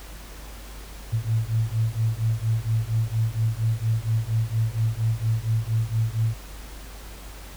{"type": "beating tone pair", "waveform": "sine", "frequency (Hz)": [110, 114.3], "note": ["A2", "A#2"], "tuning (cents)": [0, -34], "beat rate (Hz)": 4.3, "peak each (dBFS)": [-24, -24], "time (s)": [1.12, 6.35], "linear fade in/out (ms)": 20, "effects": ["added 50 Hz sine -39 dBFS peak until 7.56 s", "pink hiss -44 dBFS RMS until 7.56 s"]}